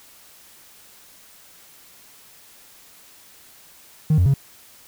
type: tone with pitch steps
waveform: triangle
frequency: 155.1 / 89.3 / 137.5 Hz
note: D#3 / F2 / C#3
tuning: -5 / +39 / -14 cents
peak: -10 dBFS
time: 4.1-4.34 s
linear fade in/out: 5 ms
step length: 80 ms
effects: tanh soft clip ceiling -9 dBFS + white hiss -49 dBFS RMS until 4.87 s